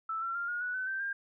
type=tone with pitch steps; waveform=sine; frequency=1319 / 1356.1 / 1394.2 / 1433.4 / 1473.7 / 1515.1 / 1557.7 / 1601.5 Hz; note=E6 / E6 / F6 / F6 / F#6 / F#6 / G6 / G6; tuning=+1 / +49 / -3 / +45 / -7 / +41 / -11 / +37 cents; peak=-32 dBFS; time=0.09-1.13 s; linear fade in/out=5 ms; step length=130 ms; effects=none